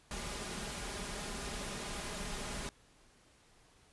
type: noise with comb filter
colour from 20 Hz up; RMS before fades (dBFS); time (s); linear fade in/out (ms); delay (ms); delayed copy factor
pink; -41; 0.11-2.69; 0; 4.9; +0.5
effects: pink hiss -65 dBFS RMS until 3.92 s + resampled to 24000 Hz